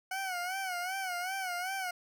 20% pulse tone with vibrato, 740 Hz, F#5, in tune, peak -29 dBFS, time 0.11-1.91 s, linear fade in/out 5 ms, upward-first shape sine, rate 2.6 Hz, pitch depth 92 cents each way, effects none

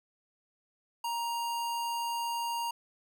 square tone, 937 Hz, A#5, 9 cents sharp, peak -32 dBFS, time 1.04-2.71 s, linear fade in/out 5 ms, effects none

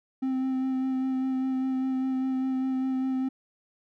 triangle tone with vibrato, 261.6 Hz, C4, in tune, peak -23 dBFS, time 0.22-3.29 s, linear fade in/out 10 ms, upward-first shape sine, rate 5 Hz, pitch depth 14 cents each way, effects none

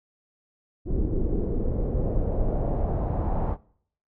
brown noise with low-pass filter sweep, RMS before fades -25 dBFS, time 0.85-3.57 s, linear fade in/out 50 ms, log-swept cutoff 350 to 890 Hz, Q 2.5, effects noise-tail reverb RT60 0.6 s tail -22 dB re dry

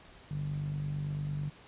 sawtooth tone with band-pass filter, 48.95 Hz, G1, 2 cents flat, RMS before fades -35 dBFS, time 0.3-1.5 s, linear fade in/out 10 ms, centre 150 Hz, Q 8.4, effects pink hiss -55 dBFS RMS until 1.67 s + resampled to 8000 Hz

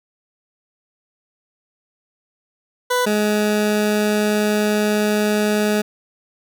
20% pulse tone pair in turn, 496.3 / 210.4 Hz, B4 / G#3, +8 / +23 cents, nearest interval octave + minor third, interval 1485 cents, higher first, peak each -11 dBFS, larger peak neither, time 2.9-3.06 / 3.06-5.82 s, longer second, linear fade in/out 10 ms, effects none

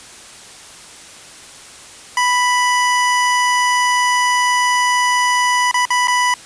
25% pulse tone with dropouts, 987.8 Hz, B5, in tune, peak -9 dBFS, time 2.17-6.34 s, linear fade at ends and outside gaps 2 ms, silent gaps 5.713-5.742 / 5.854-5.904 / 6.073-6.081 s, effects white hiss -38 dBFS RMS until 6.45 s + resampled to 22050 Hz

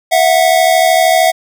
square tone pair together, 659.3 / 732.4 Hz, E5 / F#5, 0 / -18 cents, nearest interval major second, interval 182 cents, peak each -11 dBFS, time 0.11-1.32 s, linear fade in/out 20 ms, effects none

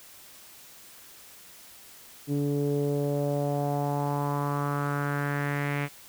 sawtooth tone with low-pass filter sweep, 143.6 Hz, D3, 39 cents flat, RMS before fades -28 dBFS, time 2.27-5.89 s, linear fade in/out 50 ms, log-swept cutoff 340 to 2300 Hz, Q 3.7, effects white hiss -50 dBFS RMS until 6.08 s

